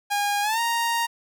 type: tone with pitch glide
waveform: sawtooth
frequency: 816 to 931.9 Hz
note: G#5 to A#5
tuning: -31 to -1 cents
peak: -18 dBFS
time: 0.1-1.07 s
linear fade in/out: 20 ms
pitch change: +230 cents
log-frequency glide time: 0.42-0.6 s
effects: none